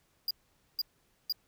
square tone bursts, 4843 Hz, D#8, 48 cents flat, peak -29 dBFS, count 3, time 0.28-1.324 s, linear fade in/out 2 ms, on 28 ms, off 480 ms, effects pink hiss -71 dBFS RMS until 1.47 s

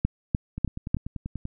two click trains, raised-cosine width 5 ms, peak -20 / -9 dBFS, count 10 / 4, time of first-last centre 0.58-1.454 / 0.05-0.946 s, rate 10.3 / 3.35 Hz, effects none

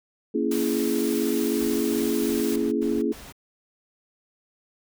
sine chord, A# half-diminished seventh, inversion none, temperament just, 233.1 / 279.7 / 335.6 / 419.5 Hz, A#3 / C#4 / E4 / G#4, 0 / +16 / +31 / +17 cents, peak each -27 dBFS, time 0.34-3.13 s, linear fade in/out 10 ms
white noise, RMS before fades -35 dBFS, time 0.51-2.56 s, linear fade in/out 5 ms
pink noise bursts, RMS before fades -43 dBFS, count 6, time 1.6-3.325 s, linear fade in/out 10 ms, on 210 ms, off 93 ms
effects none

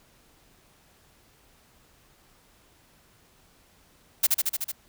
blue noise with echo, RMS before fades -19 dBFS, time 4.23-4.27 s, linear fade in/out 10 ms, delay 75 ms, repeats 6, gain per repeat -2 dB, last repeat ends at 4.72 s, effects pink hiss -60 dBFS RMS until 4.88 s

